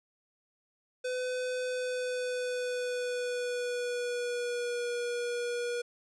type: tone with pitch glide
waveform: square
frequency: 504 to 481.2 Hz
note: B4 to B4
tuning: +35 to -45 cents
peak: -32 dBFS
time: 1.04-5.82 s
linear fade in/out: 10 ms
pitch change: -80 cents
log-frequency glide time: 1.67-4.89 s
effects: resampled to 22050 Hz + 12-bit